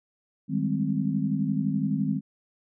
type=chord; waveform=sine; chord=Ab major seventh; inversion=second; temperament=equal; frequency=155.56 / 196 / 207.7 / 261.6 Hz; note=Eb3 / G3 / Ab3 / C4; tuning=0 / 0 / 0 / 0 cents; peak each=-29 dBFS; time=0.48-2.21 s; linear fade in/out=50 ms; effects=none